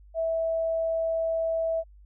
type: tone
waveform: sine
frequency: 654 Hz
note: E5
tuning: 14 cents flat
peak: -24 dBFS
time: 0.14-1.84 s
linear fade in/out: 50 ms
effects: added 50 Hz sine -49 dBFS peak until 2.05 s